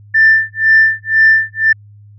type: tone with tremolo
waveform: sine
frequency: 1777 Hz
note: A6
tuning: 17 cents sharp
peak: -3 dBFS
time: 0.14-1.73 s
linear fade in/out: 10 ms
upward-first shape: sine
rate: 2 Hz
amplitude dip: 100%
effects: tanh soft clip ceiling 0 dBFS + added 103 Hz sine -37 dBFS peak until 2.18 s